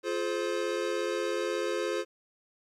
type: chord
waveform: square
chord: F minor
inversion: none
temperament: equal with one note detuned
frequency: 349.2 / 426 / 523.3 Hz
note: F4 / Ab4 / C5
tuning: 0 / +44 / 0 cents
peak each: -34 dBFS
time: 0.03-2.05 s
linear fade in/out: 50 ms
effects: low-pass 7000 Hz 12 dB/octave + 11-bit